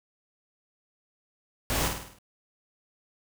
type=noise with echo; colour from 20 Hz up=pink; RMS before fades=-28 dBFS; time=1.7-1.88 s; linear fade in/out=0 ms; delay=51 ms; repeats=6; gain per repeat=-5 dB; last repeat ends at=2.186 s; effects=none